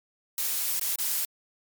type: noise with dropouts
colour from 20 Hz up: blue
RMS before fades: -28 dBFS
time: 0.38-1.25 s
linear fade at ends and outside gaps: 1 ms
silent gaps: 0.795-0.812 / 0.957-0.986 s
effects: MP3 96 kbps